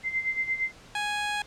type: tone with tremolo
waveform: sine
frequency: 2080 Hz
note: C7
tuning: 11 cents flat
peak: -23 dBFS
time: 0.03-0.72 s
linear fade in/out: 50 ms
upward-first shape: sine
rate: 8.7 Hz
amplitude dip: 75%
type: tone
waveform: 15% pulse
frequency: 830.6 Hz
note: G#5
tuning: in tune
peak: -21 dBFS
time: 0.95-1.42 s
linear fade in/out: 2 ms
effects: pink hiss -51 dBFS RMS until 1.46 s + low-pass 7000 Hz 12 dB/octave